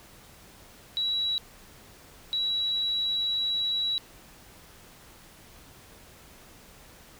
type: tone bursts at uneven times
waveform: sine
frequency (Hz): 3903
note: B7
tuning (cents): -21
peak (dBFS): -25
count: 2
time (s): 0.97-1.38 / 2.33-3.98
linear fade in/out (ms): 0
effects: pink hiss -52 dBFS RMS until 7.19 s